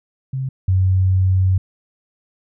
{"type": "tone pair in turn", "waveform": "sine", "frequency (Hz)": [132.5, 93.69], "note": ["C3", "F#2"], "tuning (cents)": [22, 22], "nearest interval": "tritone", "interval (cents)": 600, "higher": "first", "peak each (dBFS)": [-20, -12], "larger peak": "second", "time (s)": [[0.33, 0.49], [0.68, 1.58]], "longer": "second", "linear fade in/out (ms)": 5, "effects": []}